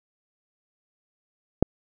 click, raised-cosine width 2 ms, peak -3 dBFS, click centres 1.626 s, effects none

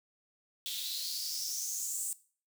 white noise with high-pass filter sweep, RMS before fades -37 dBFS, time 0.66-2.13 s, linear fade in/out 0 ms, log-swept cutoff 3400 to 8200 Hz, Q 5.5, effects noise-tail reverb RT60 0.4 s tail -18 dB re dry

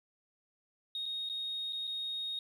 triangle tone with dropouts, 3729 Hz, A#7, in tune, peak -32 dBFS, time 0.95-2.39 s, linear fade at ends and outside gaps 2 ms, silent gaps 1.057-1.061 / 1.29-1.297 / 1.725-1.73 / 1.871-1.875 s, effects tanh soft clip ceiling -32 dBFS

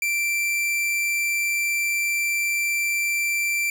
45% pulse tone, 2349 Hz, D7, in tune, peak -21 dBFS, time 0.02-3.7 s, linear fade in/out 2 ms, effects none

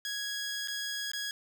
15% pulse tone with dropouts, 1661.2 Hz, G#6, in tune, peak -27 dBFS, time 0.05-1.31 s, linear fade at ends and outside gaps 1 ms, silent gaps 0.675-0.682 / 1.117-1.134 s, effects none

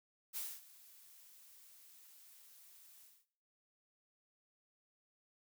blue noise with ADSR envelope, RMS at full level -41 dBFS, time 0.33-3.26 s, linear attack 36 ms, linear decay 240 ms, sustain -20 dB, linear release 230 ms, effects noise-tail reverb RT60 0.6 s tail -18 dB re dry

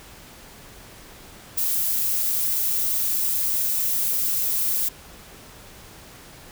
violet noise, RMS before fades -23 dBFS, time 1.57-4.89 s, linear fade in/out 10 ms, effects pink hiss -45 dBFS RMS until 6.51 s

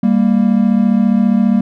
triangle tone pair together, 198.28 / 233.1 Hz, G3 / A#3, +20 / 0 cents, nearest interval minor third, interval 280 cents, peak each -10 dBFS, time 0.03-1.61 s, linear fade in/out 5 ms, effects none

